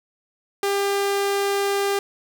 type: tone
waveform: sawtooth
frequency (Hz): 399.1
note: G4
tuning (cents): +31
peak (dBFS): -16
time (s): 0.63-1.99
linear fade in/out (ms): 2
effects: none

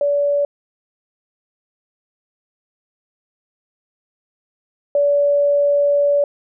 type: tone pair in turn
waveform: sine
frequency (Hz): 574 / 574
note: D5 / D5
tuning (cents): -40 / -40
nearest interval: unison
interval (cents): 0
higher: neither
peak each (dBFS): -14 / -12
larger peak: second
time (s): 0.01-0.45 / 4.95-6.24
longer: second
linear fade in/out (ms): 2
effects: none

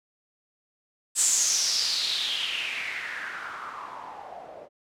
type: noise with low-pass filter sweep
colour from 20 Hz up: blue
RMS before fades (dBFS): -29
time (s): 1.15-4.69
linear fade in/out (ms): 50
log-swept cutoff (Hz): 8100 to 570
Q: 5.3
effects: none

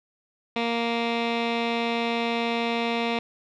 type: tone with low-pass filter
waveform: 15% pulse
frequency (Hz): 233.1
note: A#3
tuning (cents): 0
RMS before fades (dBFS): -26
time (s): 0.56-3.19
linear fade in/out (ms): 2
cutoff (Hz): 3200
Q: 3.1
effects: none

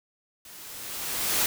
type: noise with level ramp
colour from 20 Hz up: white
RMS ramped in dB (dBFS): -47 to -23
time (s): 0.45-1.46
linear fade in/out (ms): 2
effects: none

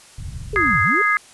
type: low-pass noise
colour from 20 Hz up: white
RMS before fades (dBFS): -31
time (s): 0.18-0.77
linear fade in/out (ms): 5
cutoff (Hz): 120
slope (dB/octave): 24
type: linear two-way sweep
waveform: sine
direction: down then up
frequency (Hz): 438.6 to 80.7 to 438.6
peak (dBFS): -22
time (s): 0.53-1.02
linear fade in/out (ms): 5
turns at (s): 0.82
type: harmonic tone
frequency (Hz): 415.3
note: G#4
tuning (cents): 0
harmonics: 3 / 4 / 5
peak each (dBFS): -19 / -19 / -19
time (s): 0.56-1.17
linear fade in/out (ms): 0
effects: white hiss -46 dBFS RMS until 1.33 s + resampled to 24000 Hz

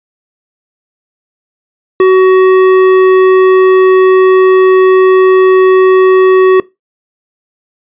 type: tone with tanh clipping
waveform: sine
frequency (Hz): 374.9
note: F#4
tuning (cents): +23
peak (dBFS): -4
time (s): 2-6.6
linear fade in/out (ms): 2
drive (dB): 13
effects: noise-tail reverb RT60 0.2 s tail -20 dB re dry + resampled to 8000 Hz

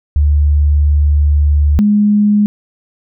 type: tone pair in turn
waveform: sine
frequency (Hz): 73.42 / 207.7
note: D2 / G#3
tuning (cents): 0 / 0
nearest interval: octave + tritone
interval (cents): 1800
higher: second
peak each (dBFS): -7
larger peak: neither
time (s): 0.16-1.79 / 1.79-2.46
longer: first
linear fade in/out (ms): 0
effects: none

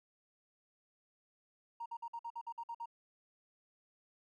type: tone bursts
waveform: triangle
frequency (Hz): 932.3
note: A#5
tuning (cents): 0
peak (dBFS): -36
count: 10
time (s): 1.8-2.858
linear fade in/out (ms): 10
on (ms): 59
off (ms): 52
effects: tanh soft clip ceiling -38 dBFS

